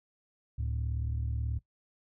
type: tone pair together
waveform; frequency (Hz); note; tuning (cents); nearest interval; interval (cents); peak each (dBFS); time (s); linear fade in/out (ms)
sine; 71.51 / 110; D2 / A2; -46 / 0; perfect fifth; 746; -31 / -33; 0.58-1.59; 10
effects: noise-tail reverb RT60 0.1 s tail -19 dB re dry + tanh soft clip ceiling -25 dBFS